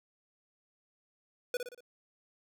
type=tone with echo; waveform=square; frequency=491.9 Hz; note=B4; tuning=7 cents flat; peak=-30 dBFS; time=1.54-1.57 s; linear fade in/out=2 ms; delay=59 ms; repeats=4; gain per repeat=-6 dB; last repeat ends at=1.806 s; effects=none